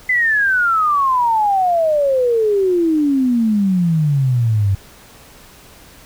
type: exponential sweep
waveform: sine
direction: down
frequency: 2038 to 95.2 Hz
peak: -12 dBFS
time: 0.09-4.75 s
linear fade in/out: 5 ms
effects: pink hiss -43 dBFS RMS until 6.05 s